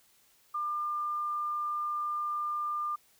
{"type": "tone", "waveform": "sine", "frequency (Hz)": 1199, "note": "D6", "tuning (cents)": 36, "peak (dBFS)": -30, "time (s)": [0.54, 2.96], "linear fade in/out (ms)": 10, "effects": ["white hiss -65 dBFS RMS until 3.19 s"]}